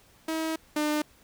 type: tone pair in turn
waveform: sawtooth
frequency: 320.3 / 300.9 Hz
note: E4 / D4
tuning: -50 / +42 cents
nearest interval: minor second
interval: 108 cents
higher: first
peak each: -24 / -21 dBFS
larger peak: second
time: 0.28-0.56 / 0.76-1.02 s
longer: first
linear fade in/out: 5 ms
effects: pink hiss -59 dBFS RMS until 1.23 s